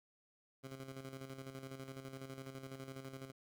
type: tone with tremolo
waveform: 15% pulse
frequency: 133.7 Hz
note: C3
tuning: 38 cents sharp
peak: -39 dBFS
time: 0.63-3.32 s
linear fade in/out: 20 ms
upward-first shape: square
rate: 12 Hz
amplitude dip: 55%
effects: none